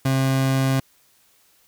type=tone; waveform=30% pulse; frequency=133.5 Hz; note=C3; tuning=35 cents sharp; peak=-15 dBFS; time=0.05-0.8 s; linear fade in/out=5 ms; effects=white hiss -59 dBFS RMS until 1.67 s